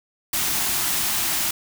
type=band-stop noise; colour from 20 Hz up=white; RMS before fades=-23 dBFS; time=0.33-1.51 s; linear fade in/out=5 ms; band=400 to 610 Hz; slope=96 dB/octave; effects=none